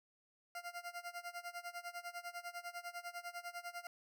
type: tone with tremolo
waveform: 20% pulse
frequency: 698.5 Hz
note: F5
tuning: in tune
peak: -37 dBFS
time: 0.55-3.87 s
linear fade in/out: 2 ms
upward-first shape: sine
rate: 10 Hz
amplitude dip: 90%
effects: none